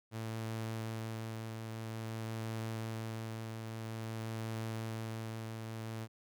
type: tone with tremolo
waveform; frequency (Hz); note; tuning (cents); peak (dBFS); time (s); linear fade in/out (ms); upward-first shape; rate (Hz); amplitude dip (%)
sawtooth; 111.8; A2; +28; -33; 0.11-6.08; 50; triangle; 0.5; 40
effects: none